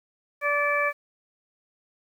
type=harmonic tone; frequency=580 Hz; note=D5; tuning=22 cents flat; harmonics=1 / 2 / 3 / 4; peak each=-27 / -27 / -27 / -27 dBFS; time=0.41-0.93 s; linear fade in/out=50 ms; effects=9-bit